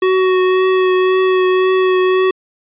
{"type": "tone with vibrato", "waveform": "square", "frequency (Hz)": 372.4, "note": "F#4", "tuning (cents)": 11, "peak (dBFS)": -11, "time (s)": [0.02, 2.31], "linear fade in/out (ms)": 5, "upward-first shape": "triangle", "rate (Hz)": 1.9, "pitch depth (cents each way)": 16, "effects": ["resampled to 8000 Hz"]}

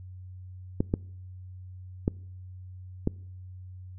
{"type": "clicks", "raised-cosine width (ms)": 3, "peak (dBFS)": -11, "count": 4, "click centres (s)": [0.805, 0.939, 2.079, 3.074], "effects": ["noise-tail reverb RT60 0.7 s tail -25 dB re dry", "added 92 Hz sine -41 dBFS peak until 3.98 s"]}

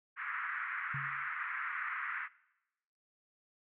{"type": "band-pass noise", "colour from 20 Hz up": "pink", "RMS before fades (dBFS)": -39, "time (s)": [0.16, 2.29], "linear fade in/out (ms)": 50, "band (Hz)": [1200, 2100], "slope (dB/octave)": 48}
{"type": "tone with exponential decay", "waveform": "sine", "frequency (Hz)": 138.59, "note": "C#3", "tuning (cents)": 0, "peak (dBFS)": -36, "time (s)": [0.94, 1.29], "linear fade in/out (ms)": 5, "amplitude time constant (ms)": 76}
{"effects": ["noise-tail reverb RT60 0.9 s tail -21 dB re dry"]}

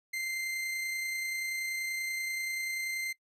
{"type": "tone with amplitude modulation", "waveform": "40% pulse", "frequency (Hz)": 2086, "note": "C7", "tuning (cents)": -6, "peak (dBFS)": -31, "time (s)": [0.13, 3.13], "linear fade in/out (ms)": 10, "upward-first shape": "sine", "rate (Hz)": 30.4, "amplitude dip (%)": 25, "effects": ["noise-tail reverb RT60 0.1 s tail -20 dB re dry", "resampled to 32000 Hz"]}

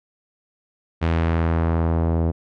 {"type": "tone with low-pass filter sweep", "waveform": "sawtooth", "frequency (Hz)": 82.5, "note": "E2", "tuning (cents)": 2, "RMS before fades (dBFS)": -20, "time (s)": [1.01, 2.32], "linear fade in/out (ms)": 20, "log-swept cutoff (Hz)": [2900, 590], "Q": 0.95, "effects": []}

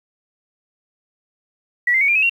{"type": "tone with pitch steps", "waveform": "sine", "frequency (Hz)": [1942, 2081, 2231, 2391, 2562, 2746], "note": ["B6", "C7", "C#7", "D7", "E7", "F7"], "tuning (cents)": [-30, -10, 11, 30, -50, -30], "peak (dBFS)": -13, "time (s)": [1.87, 2.296], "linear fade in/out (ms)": 5, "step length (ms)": 71, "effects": ["8-bit"]}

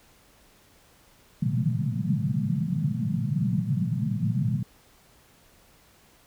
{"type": "band-pass noise", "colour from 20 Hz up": "pink", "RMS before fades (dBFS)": -26, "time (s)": [1.42, 4.63], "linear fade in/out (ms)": 5, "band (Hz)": [110, 220], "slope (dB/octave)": 96, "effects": ["pink hiss -58 dBFS RMS until 6.26 s"]}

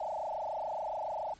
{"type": "tone with frequency modulation", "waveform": "sine", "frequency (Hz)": 744, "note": "F#5", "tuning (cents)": 9, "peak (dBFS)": -33, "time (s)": [0, 1.34], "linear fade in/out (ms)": 5, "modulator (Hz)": 27.1, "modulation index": 5.4, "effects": ["pink hiss -60 dBFS RMS until 1.39 s", "MP3 32 kbps"]}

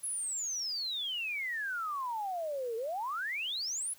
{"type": "exponential two-way sweep", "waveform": "sine", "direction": "down then up", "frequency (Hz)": [11010, 440, 11010], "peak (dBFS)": -33, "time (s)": [0.03, 3.94], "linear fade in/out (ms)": 10, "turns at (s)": 2.76, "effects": ["white hiss -59 dBFS RMS until 3.98 s"]}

